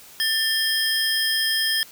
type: tone cluster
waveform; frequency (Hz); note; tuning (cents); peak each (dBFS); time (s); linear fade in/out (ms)
square; 1781 / 3213 / 5090; A6 / G7 / D#8; +21 / +42 / +39; -25; 0.2-1.83; 0
effects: white hiss -46 dBFS RMS until 1.91 s